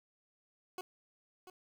20% pulse tone with echo, 367.7 Hz, F#4, 11 cents flat, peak -35 dBFS, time 0.78-0.81 s, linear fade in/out 2 ms, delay 690 ms, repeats 1, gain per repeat -11 dB, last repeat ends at 1.5 s, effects 11-bit

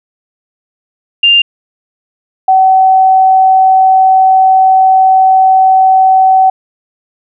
sine tone pair in turn, 2797 / 759 Hz, F7 / F#5, +2 / +44 cents, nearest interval octave + major seventh, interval 2258 cents, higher first, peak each -3 dBFS, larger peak neither, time 1.23-1.42 / 2.48-6.5 s, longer second, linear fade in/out 5 ms, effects none

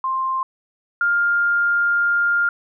sine tone pair in turn, 1052 / 1404.3 Hz, C6 / F6, +9 / +9 cents, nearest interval perfect fourth, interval 500 cents, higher second, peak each -19 / -15 dBFS, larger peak second, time 0.04-0.43 / 1.01-2.49 s, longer second, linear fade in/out 2 ms, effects none

